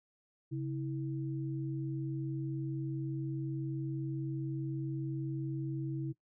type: tone pair together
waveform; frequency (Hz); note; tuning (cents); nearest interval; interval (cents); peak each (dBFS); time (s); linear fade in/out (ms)
sine; 136.35 / 324.3; C#3 / E4; -28 / -28; octave + minor third; 1500; -35 / -39; 0.51-6.13; 20
effects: noise-tail reverb RT60 0.1 s tail -18 dB re dry